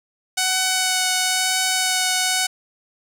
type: tone with vibrato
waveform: 5% pulse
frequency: 745 Hz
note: F#5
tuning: 12 cents sharp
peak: -6 dBFS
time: 0.37-2.47 s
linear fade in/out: 10 ms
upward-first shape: sine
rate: 1 Hz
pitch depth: 10 cents each way
effects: none